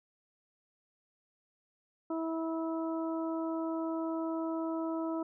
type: harmonic tone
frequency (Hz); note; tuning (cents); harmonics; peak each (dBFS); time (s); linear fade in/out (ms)
325.4; E4; -22; 1 / 2 / 3 / 4; -33 / -39 / -43 / -45; 2.1-5.23; 5
effects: none